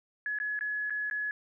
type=tone with dropouts; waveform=sine; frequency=1695 Hz; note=G#6; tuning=35 cents sharp; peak=-30 dBFS; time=0.26-1.31 s; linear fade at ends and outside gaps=1 ms; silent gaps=0.387-0.4 / 0.591-0.609 / 0.898-0.905 / 1.099-1.111 s; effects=none